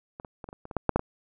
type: clicks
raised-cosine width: 1 ms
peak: -25 / -27 / -25 / -26 / -29 / -28 / -24 / -11 / -7 / -8 / -16 dBFS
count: 11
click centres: 0.199 / 0.248 / 0.442 / 0.489 / 0.529 / 0.654 / 0.712 / 0.767 / 0.893 / 0.96 / 0.994 s
effects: none